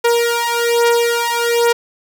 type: beating tone pair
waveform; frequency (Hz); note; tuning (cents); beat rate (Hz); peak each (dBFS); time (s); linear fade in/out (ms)
sawtooth; 470.1 / 471.3; A#4 / A#4; +15 / +19; 1.2; -12; 0.04-1.73; 10
effects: none